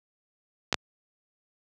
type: clicks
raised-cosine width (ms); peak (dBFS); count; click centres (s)
0.2; -6; 2; 0.727 / 0.743
effects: high-pass 80 Hz 12 dB/octave